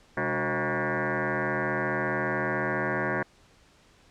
sine tone with frequency modulation, 622.3 Hz, D#5, in tune, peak -25 dBFS, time 0.17-3.23 s, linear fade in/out 5 ms, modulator 165 Hz, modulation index 7.5, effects pink hiss -59 dBFS RMS until 4.1 s + low-pass 7000 Hz 12 dB/octave

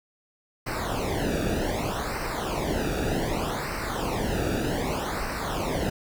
brown noise with flanger, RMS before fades -28 dBFS, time 0.66-5.9 s, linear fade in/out 10 ms, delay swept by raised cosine 0.29 to 0.97 ms, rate 0.65 Hz, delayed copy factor -0.85, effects none

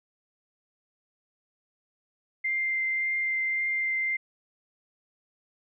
sine tone with vibrato, 2093 Hz, C7, in tune, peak -25 dBFS, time 2.44-4.17 s, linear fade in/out 10 ms, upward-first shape triangle, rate 1.8 Hz, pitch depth 9 cents each way, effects none

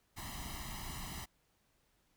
pink noise with comb filter, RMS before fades -44 dBFS, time 0.16-1.26 s, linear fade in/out 20 ms, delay 1 ms, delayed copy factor +0.9, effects pink hiss -75 dBFS RMS until 2.16 s

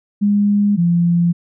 sine tone pair in turn, 204.5 / 171.96 Hz, G#3 / F3, -26 / -27 cents, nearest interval minor third, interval 301 cents, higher first, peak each -11 dBFS, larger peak neither, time 0.21-0.77 / 0.77-1.33 s, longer neither, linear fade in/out 20 ms, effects none

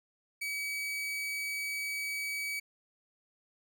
40% pulse tone, 2277 Hz, C#7, 46 cents sharp, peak -33 dBFS, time 0.41-2.6 s, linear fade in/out 10 ms, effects none

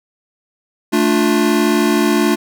square chord, D minor, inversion second, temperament just, 220.2 / 293.7 / 352.4 Hz, A3 / D4 / F4, +2 / 0 / +16 cents, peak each -17 dBFS, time 0.92-2.36 s, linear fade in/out 20 ms, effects none

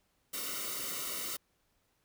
white noise with comb filter, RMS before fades -38 dBFS, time 0.33-1.37 s, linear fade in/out 10 ms, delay 1.2 ms, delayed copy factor -0.85, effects pink hiss -75 dBFS RMS until 2.04 s

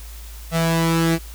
sawtooth tone pair together, 165.07 / 329.6 Hz, E3 / E4, +3 / 0 cents, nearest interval octave, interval 1197 cents, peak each -13 / -18 dBFS, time 0.51-1.19 s, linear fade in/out 50 ms, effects added 55 Hz sine -34 dBFS peak until 1.34 s + white hiss -43 dBFS RMS until 1.34 s

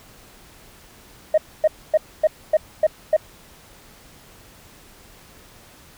sine tone bursts, 622.3 Hz, D#5, in tune, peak -10 dBFS, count 7, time 1.34-3.166 s, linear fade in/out 5 ms, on 38 ms, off 260 ms, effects tanh soft clip ceiling -9 dBFS + pink hiss -48 dBFS RMS until 5.97 s

